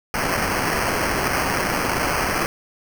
violet noise with sample-and-hold, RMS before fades -22 dBFS, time 0.14-2.46 s, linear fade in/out 0 ms, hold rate 3675 Hz, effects none

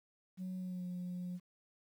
sine tone with pitch glide, 185 to 179.32 Hz, F#3 to F3, 0 to +46 cents, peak -37 dBFS, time 0.37-1.4 s, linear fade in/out 50 ms, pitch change -54 cents, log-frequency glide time 0.57-0.87 s, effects tanh soft clip ceiling -37 dBFS + 11-bit

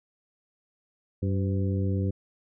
harmonic tone with a mistuned harmonic, 96.2 Hz, G2, 32 cents flat, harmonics 1 / 2 / 3 / 4 / 5, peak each -25 / -31 / -35 / -37 / -39 dBFS, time 1.22-2.11 s, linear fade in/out 10 ms, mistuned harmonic 5, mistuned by +69 cents, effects none

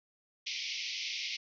pink band-pass noise, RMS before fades -38 dBFS, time 0.46-1.37 s, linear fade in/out 10 ms, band 2100 to 5900 Hz, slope 96 dB/octave, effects none

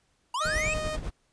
square linear sweep, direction up, 920 to 2637 Hz, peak -28 dBFS, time 0.34-0.74 s, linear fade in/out 5 ms
sawtooth tone, 619 Hz, D#5, 9 cents flat, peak -27 dBFS, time 0.4-0.97 s, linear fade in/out 20 ms
brown noise with tremolo, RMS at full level -32 dBFS, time 0.44-1.11 s, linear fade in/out 20 ms, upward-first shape sine, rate 10 Hz, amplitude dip 55%
effects pink hiss -70 dBFS RMS until 1.32 s + resampled to 22050 Hz

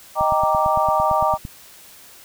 sine chord, Eb major seventh, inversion none, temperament equal, 622.3 / 784 / 932.3 / 1174.7 Hz, Eb5 / G5 / Bb5 / D6, 0 / 0 / 0 / 0 cents, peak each -21 dBFS, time 0.15-1.38 s, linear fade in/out 50 ms
click train, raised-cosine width 5 ms, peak -18 dBFS, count 12, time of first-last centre 0.21-1.452 s, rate 8.86 Hz
effects white hiss -45 dBFS RMS until 2.24 s

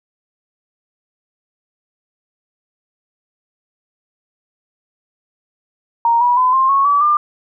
sine tone with pitch steps, 932.3 / 971.9 / 1013.2 / 1056.2 / 1101 / 1147.8 / 1196.5 Hz, A#5 / B5 / B5 / C6 / C#6 / D6 / D6, 0 / -28 / +44 / +16 / -12 / -40 / +32 cents, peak -10 dBFS, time 6.05-7.17 s, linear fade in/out 2 ms, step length 160 ms, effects none

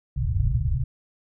white low-pass noise, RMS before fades -23 dBFS, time 0.16-0.84 s, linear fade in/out 10 ms, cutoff 140 Hz, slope 96 dB/octave, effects none

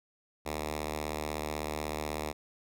5% pulse tone with notch filter, 76.2 Hz, D#2, 36 cents flat, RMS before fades -36 dBFS, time 0.45-2.33 s, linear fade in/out 20 ms, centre 170 Hz, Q 1.3, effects none

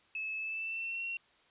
sine tone with pitch glide, 2600 to 2732 Hz, E7 to F7, -24 to -39 cents, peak -35 dBFS, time 0.15-1.17 s, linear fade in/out 2 ms, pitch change +85 cents, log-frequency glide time 0.36-1.04 s, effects white hiss -66 dBFS RMS until 1.5 s + resampled to 8000 Hz

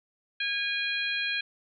harmonic tone, 818 Hz, G#5, 26 cents flat, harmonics 2 / 3 / 4 / 5, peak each -32 / -31 / -34 / -36 dBFS, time 0.4-1.41 s, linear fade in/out 5 ms, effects none

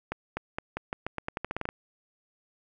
accelerating click train, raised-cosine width 0.5 ms, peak -16 dBFS, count 15, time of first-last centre 0.12-1.69 s, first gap 250 ms, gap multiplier 0.86, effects none

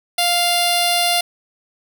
10% pulse tone with notch filter, 698.5 Hz, F5, in tune, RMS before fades -17 dBFS, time 0.18-1.21 s, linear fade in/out 5 ms, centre 1600 Hz, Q 0.86, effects 7-bit

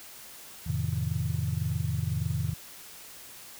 sine chord, F dominant seventh, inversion none, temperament just, 87.31 / 109.13 / 130.96 / 157.15 Hz, F2 / A2 / C3 / Eb3, 0 / -14 / +2 / +18 cents, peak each -32 dBFS, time 0.66-2.54 s, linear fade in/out 10 ms, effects tanh soft clip ceiling -17 dBFS + white hiss -47 dBFS RMS until 3.59 s

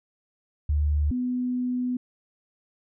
sine tone pair in turn, 74.1 / 249.2 Hz, D2 / B3, +16 / +16 cents, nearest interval octave + major sixth, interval 2100 cents, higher second, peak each -20 / -24 dBFS, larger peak first, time 0.69-1.11 / 1.11-1.97 s, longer second, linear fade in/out 5 ms, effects none

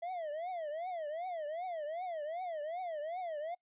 triangle tone with vibrato, 661 Hz, E5, 5 cents sharp, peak -35 dBFS, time 0.02-3.55 s, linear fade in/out 10 ms, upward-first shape triangle, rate 2.6 Hz, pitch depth 240 cents each way, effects noise-tail reverb RT60 0.1 s tail -25 dB re dry + resampled to 8000 Hz

